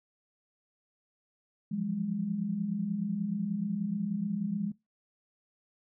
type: tone cluster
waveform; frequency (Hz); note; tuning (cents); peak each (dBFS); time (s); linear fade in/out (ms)
sine; 169.4 / 179.3 / 205.9; E3 / F3 / G#3; +48 / +46 / -15; -38 / -36 / -31; 1.71-4.72; 10
effects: noise-tail reverb RT60 0.2 s tail -20 dB re dry